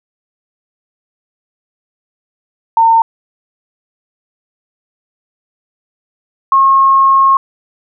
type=tone pair in turn; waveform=sine; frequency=909 / 1082 Hz; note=A#5 / C#6; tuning=-44 / -42 cents; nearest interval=minor third; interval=302 cents; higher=second; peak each=-5 dBFS; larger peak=neither; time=2.77-3.02 / 6.52-7.37 s; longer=second; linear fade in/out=2 ms; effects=none